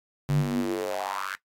square tone with high-pass filter sweep, 48.16 Hz, G1, 30 cents flat, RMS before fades -28 dBFS, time 0.29-1.35 s, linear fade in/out 0 ms, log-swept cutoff 120 to 1600 Hz, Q 5.3, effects noise-tail reverb RT60 0.1 s tail -19 dB re dry + AAC 48 kbps

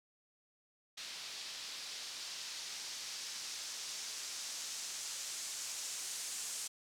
blue noise with low-pass filter sweep, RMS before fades -44 dBFS, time 0.97-6.68 s, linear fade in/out 10 ms, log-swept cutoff 4300 to 7500 Hz, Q 1.5, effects none

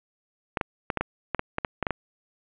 clicks, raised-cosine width 0.5 ms, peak -10 dBFS, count 12, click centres 0.572 / 0.612 / 0.902 / 0.973 / 1.01 / 1.347 / 1.394 / 1.584 / 1.648 / 1.827 / 1.868 / 1.907 s, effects resampled to 8000 Hz + 8-bit

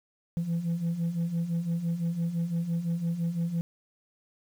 sine beating tone pair, 164.81 / 170.71 Hz, E3 / F3, 0 / -39 cents, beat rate 5.9 Hz, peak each -31 / -26 dBFS, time 0.37-3.61 s, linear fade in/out 0 ms, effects tanh soft clip ceiling -24 dBFS + 9-bit

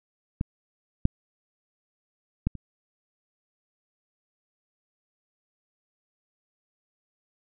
clicks, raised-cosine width 5 ms, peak -14 / -7 / -11 / -26 dBFS, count 4, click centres 0.411 / 1.054 / 2.47 / 2.553 s, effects none

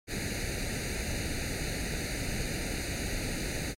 pink noise with comb filter, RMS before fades -33 dBFS, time 0.07-3.75 s, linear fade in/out 50 ms, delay 0.46 ms, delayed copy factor +1, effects low-pass 11000 Hz 12 dB/octave + MP3 96 kbps

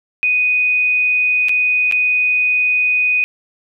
sine tone with dropouts, 2489 Hz, D#7, in tune, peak -12 dBFS, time 0.23-3.24 s, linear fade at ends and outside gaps 0 ms, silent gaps 1.485-1.493 / 1.913-1.923 s, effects none

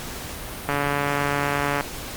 click train, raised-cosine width 0.5 ms, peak -8 dBFS, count 161, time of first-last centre 0.69-1.809 s, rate 143 Hz, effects pink hiss -34 dBFS RMS until 2.16 s + Opus 48 kbps

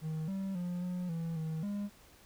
triangle tone with pitch steps, 157.5 / 193.4 / 177.1 / 179.8 / 165.3 / 159 / 203.6 Hz, D#3 / G3 / F3 / F#3 / E3 / D#3 / G#3, +21 / -23 / +24 / -49 / +5 / +38 / -34 cents, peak -32 dBFS, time 0.01-1.9 s, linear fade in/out 50 ms, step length 270 ms, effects pink hiss -60 dBFS RMS until 2.25 s

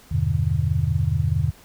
sine chord, E minor seventh, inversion none, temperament just, 82.41 / 98.89 / 123.61 / 148.33 Hz, E2 / G2 / B2 / D3, 0 / +16 / +2 / +18 cents, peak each -24 dBFS, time 0.11-1.51 s, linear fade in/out 10 ms, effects pink hiss -50 dBFS RMS until 1.64 s

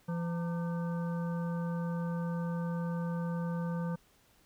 harmonic tone with a mistuned harmonic, 170 Hz, F3, 46 cents flat, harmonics 1 / 3 / 5 / 7 / 9, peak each -32 / -42 / -46 / -49 / -51 dBFS, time 0.08-3.96 s, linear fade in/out 10 ms, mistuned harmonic 5, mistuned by +120 cents, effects pink hiss -66 dBFS RMS until 4.45 s

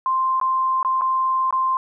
sine tone with dropouts, 1046.5 Hz, C6, in tune, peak -17 dBFS, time 0.06-1.77 s, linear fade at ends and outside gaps 1 ms, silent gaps 0.4-0.413 / 0.829-0.848 / 1.011-1.018 / 1.508-1.526 s, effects none

